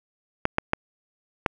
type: clicks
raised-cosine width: 0.5 ms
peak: -5 dBFS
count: 4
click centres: 0.454 / 0.584 / 0.734 / 1.462 s
effects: none